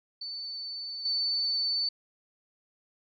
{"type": "tone with level steps", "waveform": "sine", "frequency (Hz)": 4509, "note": "C#8", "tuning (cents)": 29, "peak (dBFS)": [-35, -26], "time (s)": [0.21, 1.89], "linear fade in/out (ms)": 5, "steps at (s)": 1.05, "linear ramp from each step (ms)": 5, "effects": []}